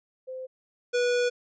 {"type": "tone pair in turn", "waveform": ["sine", "square"], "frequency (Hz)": [517, 488], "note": ["C5", "B4"], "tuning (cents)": [-21, -21], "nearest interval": "minor second", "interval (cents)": 100, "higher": "first", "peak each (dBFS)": [-34, -23], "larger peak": "second", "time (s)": [[0.27, 0.47], [0.93, 1.3]], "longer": "second", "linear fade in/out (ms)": 20, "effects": ["resampled to 16000 Hz"]}